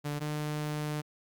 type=tone pair in turn; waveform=sawtooth; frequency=146.83 / 150.35 Hz; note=D3 / D3; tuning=0 / +41 cents; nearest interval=unison; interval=41 cents; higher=second; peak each=-28 dBFS; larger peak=neither; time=0.04-0.2 / 0.2-1.02 s; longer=second; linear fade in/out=20 ms; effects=Opus 48 kbps